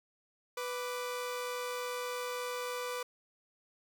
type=tone pair together; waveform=sawtooth; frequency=494.4 / 1174.7 Hz; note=B4 / D6; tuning=+2 / 0 cents; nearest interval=octave + minor third; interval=1498 cents; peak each=-33 / -38 dBFS; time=0.57-3.03 s; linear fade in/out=5 ms; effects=none